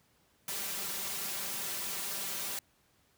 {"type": "noise with comb filter", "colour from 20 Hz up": "white", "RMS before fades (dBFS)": -37, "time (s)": [0.48, 2.59], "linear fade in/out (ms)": 2, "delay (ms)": 5.1, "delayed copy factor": 0.75, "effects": ["pink hiss -69 dBFS RMS until 3.17 s", "high-pass 60 Hz 12 dB/octave"]}